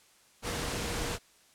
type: tone in noise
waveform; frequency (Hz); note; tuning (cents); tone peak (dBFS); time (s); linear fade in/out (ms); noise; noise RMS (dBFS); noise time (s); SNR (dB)
sine; 476.6; A#4; +38; -42; 0.42-1.19; 50; pink; -34; 0.42-1.19; -11
effects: white hiss -62 dBFS RMS until 1.54 s + low-pass 10000 Hz 12 dB/octave